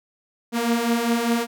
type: beating tone pair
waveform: sawtooth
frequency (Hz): 230.5 / 235.5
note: A#3 / A#3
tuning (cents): -19 / +18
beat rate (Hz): 5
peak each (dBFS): -21 / -17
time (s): 0.52-1.47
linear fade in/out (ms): 50
effects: none